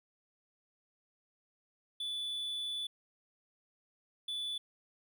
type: tone bursts at uneven times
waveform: triangle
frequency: 3469 Hz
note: A7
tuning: 25 cents flat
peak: -34 dBFS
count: 2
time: 2-2.87 / 4.28-4.58 s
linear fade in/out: 5 ms
effects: none